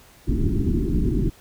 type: low-pass noise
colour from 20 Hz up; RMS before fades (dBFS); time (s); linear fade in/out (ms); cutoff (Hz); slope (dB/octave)
pink; -21; 0.27-1.3; 10; 390; 96
effects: pink hiss -51 dBFS RMS until 1.4 s